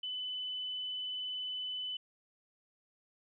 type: tone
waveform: sine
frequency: 3007 Hz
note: F#7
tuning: 27 cents sharp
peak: -36 dBFS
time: 0.03-1.97 s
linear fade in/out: 5 ms
effects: none